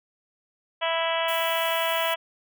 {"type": "harmonic tone", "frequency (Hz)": 329.6, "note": "E4", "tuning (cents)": 0, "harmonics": [2, 3, 4, 5, 6, 7, 8, 9, 10], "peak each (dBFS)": [-27, -29, -34, -35, -34, -36, -35, -33, -34], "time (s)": [0.81, 2.16], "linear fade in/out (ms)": 20}
{"type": "noise", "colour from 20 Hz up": "violet", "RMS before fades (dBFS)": -36, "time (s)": [1.28, 2.14], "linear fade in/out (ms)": 5}
{"effects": []}